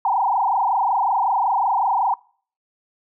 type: tone with frequency modulation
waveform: sine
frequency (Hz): 869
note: A5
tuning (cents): -22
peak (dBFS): -16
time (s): 0.05-2.14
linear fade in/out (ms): 2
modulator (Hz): 25.4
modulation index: 4.4
effects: noise-tail reverb RT60 0.5 s tail -26 dB re dry